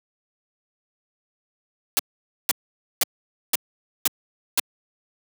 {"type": "noise bursts", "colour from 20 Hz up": "white", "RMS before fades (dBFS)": -19, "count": 6, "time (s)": [1.97, 4.596], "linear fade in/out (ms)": 0, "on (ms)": 21, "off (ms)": 500, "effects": ["high-pass 200 Hz 12 dB/octave"]}